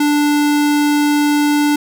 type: tone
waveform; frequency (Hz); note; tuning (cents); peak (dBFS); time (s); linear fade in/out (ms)
square; 293.7; D4; 0; -12; 0-1.76; 5
effects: none